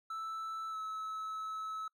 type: tone with pitch glide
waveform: triangle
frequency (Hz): 1318.5 to 1297.3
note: E6 to E6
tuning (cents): 0 to -28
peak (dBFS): -36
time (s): 0.1-1.88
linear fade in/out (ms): 5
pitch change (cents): -28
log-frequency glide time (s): 0.7-0.76
effects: noise-tail reverb RT60 0.1 s tail -25 dB re dry